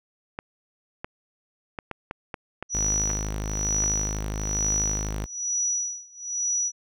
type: clicks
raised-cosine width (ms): 0.5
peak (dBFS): -17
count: 9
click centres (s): 0.389 / 1.045 / 1.788 / 1.913 / 2.111 / 2.342 / 2.626 / 3.102 / 3.838
type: tone with tremolo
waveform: sine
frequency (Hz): 5870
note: F#8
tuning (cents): -15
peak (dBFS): -22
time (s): 2.69-6.72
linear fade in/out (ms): 50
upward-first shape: sine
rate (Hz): 1.1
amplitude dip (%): 95
type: tone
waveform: sawtooth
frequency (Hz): 52.2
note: G#1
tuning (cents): +10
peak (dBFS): -24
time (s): 2.74-5.26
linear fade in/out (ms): 10
effects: none